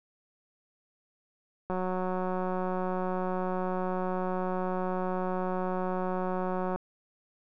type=click train; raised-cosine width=1 ms; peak=-19 dBFS; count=932; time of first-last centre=1.7-6.76 s; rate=184 Hz; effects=none